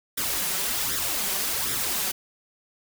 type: noise with flanger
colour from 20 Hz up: white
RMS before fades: -27 dBFS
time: 0.17-2.12 s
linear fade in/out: 10 ms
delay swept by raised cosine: 0.55 to 5.35 ms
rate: 1.3 Hz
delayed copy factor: +0.65
effects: none